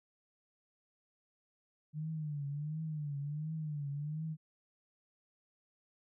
sine tone with vibrato, 150 Hz, D3, 37 cents sharp, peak -36 dBFS, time 1.93-4.37 s, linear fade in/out 50 ms, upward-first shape triangle, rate 1.4 Hz, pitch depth 120 cents each way, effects none

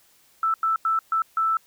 sine tone bursts at uneven times, 1321 Hz, E6, 3 cents sharp, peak -19 dBFS, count 5, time 0.43-0.54 / 0.63-0.76 / 0.85-0.99 / 1.12-1.22 / 1.37-1.57 s, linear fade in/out 2 ms, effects white hiss -59 dBFS RMS until 1.66 s

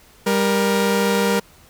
sawtooth tone pair together, 198 / 470.6 Hz, G3 / A#4, +18 / +16 cents, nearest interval octave + minor third, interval 1498 cents, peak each -15 dBFS, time 0.26-1.4 s, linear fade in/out 10 ms, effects pink hiss -50 dBFS RMS until 1.69 s

